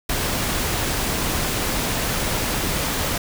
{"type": "noise", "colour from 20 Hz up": "pink", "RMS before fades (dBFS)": -23, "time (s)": [0.09, 3.18], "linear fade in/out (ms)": 5, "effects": []}